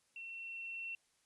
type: tone with level ramp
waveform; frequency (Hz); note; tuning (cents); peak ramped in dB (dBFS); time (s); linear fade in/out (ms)
sine; 2711; E7; +48; -45 to -40; 0.16-0.95; 2
effects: white hiss -75 dBFS RMS until 1.25 s + resampled to 24000 Hz